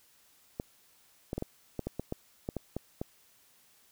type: clicks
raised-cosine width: 2 ms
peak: -20 dBFS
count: 12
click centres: 0.599 / 1.331 / 1.38 / 1.424 / 1.793 / 1.87 / 1.996 / 2.124 / 2.489 / 2.567 / 2.766 / 3.015 s
effects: white hiss -64 dBFS RMS until 3.91 s